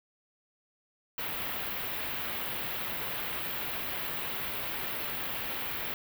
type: band-stop noise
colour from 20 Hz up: white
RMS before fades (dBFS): -35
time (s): 1.18-5.94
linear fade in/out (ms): 2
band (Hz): 3400 to 15000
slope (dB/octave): 24
effects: none